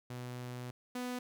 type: tone pair in turn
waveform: sawtooth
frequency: 123.9 / 248.3 Hz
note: B2 / B3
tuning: +6 / +9 cents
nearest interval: octave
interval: 1203 cents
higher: second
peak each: -37 / -33 dBFS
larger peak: second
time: 0.1-0.71 / 0.95-1.19 s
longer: first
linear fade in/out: 5 ms
effects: none